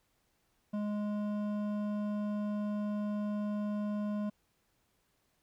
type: tone with hard clipping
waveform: sine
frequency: 208.1 Hz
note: G#3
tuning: 4 cents sharp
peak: -34 dBFS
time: 0.73-4.3 s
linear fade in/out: 10 ms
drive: 10 dB
effects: pink hiss -75 dBFS RMS until 5.42 s